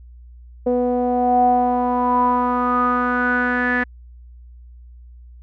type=tone with low-pass filter sweep; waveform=sawtooth; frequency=246.9 Hz; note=B3; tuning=in tune; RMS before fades=-18 dBFS; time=0.66-3.84 s; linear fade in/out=10 ms; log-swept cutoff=560 to 1800 Hz; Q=9.7; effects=added 60 Hz sine -39 dBFS peak until 5.42 s